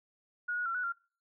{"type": "tone with pitch steps", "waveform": "sine", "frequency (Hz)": [1447, 1455, 1359, 1476, 1384], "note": ["F#6", "F#6", "F6", "F#6", "F6"], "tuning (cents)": [-39, -29, -48, -5, -16], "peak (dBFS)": -31, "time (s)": [0.48, 0.925], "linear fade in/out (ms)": 10, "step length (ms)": 89, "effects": ["noise-tail reverb RT60 0.4 s tail -25 dB re dry"]}